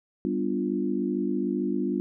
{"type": "chord", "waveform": "sine", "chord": "G dominant seventh", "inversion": "none", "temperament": "equal", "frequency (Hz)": [196, 246.9, 293.7, 349.2], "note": ["G3", "B3", "D4", "F4"], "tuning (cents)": [0, 0, 0, 0], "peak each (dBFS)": -30, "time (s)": [0.25, 2], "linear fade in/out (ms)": 0, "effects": []}